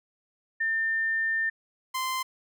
sine / sawtooth tone pair in turn, 1800 / 1038.8 Hz, A6 / C6, +39 / -13 cents, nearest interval minor seventh, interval 952 cents, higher first, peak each -24 dBFS, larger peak neither, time 0.6-1.5 / 1.94-2.23 s, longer first, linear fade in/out 10 ms, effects none

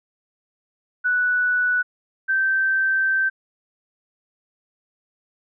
sine tone pair in turn, 1480 / 1555 Hz, F#6 / G6, 0 / -14 cents, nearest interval minor second, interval 86 cents, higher second, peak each -17 dBFS, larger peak neither, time 1.04-1.83 / 2.28-3.3 s, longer second, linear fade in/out 20 ms, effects none

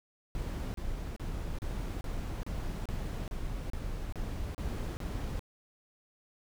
brown noise bursts, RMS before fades -36 dBFS, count 12, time 0.35-5.393 s, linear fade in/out 0 ms, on 390 ms, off 33 ms, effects none

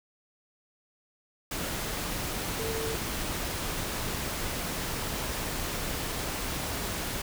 sine tone in noise, 447.3 Hz, A4, 28 cents sharp, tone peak -33 dBFS, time 2.59-2.95 s, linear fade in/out 5 ms, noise pink, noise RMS -33 dBFS, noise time 1.51-7.22 s, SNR -3 dB, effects none

